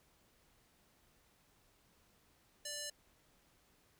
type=tone with band-pass filter; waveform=square; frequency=587.3 Hz; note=D5; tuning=in tune; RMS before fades=-44 dBFS; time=2.65-2.9 s; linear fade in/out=5 ms; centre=6800 Hz; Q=1.2; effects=pink hiss -71 dBFS RMS until 3.99 s